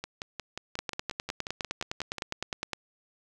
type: two click trains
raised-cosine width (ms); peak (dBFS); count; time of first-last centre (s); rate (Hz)
0.2; -18 / -14; 13 / 20; 0.04-2.183 / 0.79-2.733; 5.6 / 9.78
effects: none